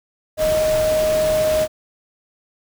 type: tone in noise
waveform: sine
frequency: 622.3 Hz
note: D#5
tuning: in tune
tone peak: -15 dBFS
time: 0.37-1.68 s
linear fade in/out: 50 ms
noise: pink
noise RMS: -27 dBFS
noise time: 0.37-1.68 s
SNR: +9 dB
effects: none